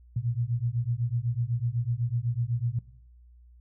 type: beating tone pair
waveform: sine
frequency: 115.3 / 123.3 Hz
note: A#2 / B2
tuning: -19 / -2 cents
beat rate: 8 Hz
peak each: -29 dBFS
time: 0.16-2.79 s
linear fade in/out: 5 ms
effects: noise-tail reverb RT60 0.7 s tail -19 dB re dry + added 60 Hz sine -51 dBFS peak until 3.6 s